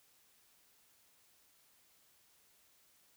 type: silence
effects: white hiss -69 dBFS RMS until 3.16 s